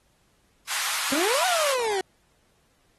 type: high-pass noise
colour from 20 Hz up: pink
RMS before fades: -28 dBFS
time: 0.67-1.77 s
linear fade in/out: 50 ms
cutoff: 1000 Hz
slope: 24 dB/octave
type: exponential two-way sweep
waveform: 30% pulse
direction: up then down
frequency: 261.6 to 759 to 366.9 Hz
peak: -21 dBFS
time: 1.12-2.01 s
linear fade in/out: 2 ms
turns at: 1.46 s
type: tone with exponential growth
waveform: sine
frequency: 988 Hz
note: B5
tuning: in tune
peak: -21 dBFS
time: 1.31-1.44 s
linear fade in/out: 5 ms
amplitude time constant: 28 ms
effects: pink hiss -66 dBFS RMS until 2.98 s + AAC 32 kbps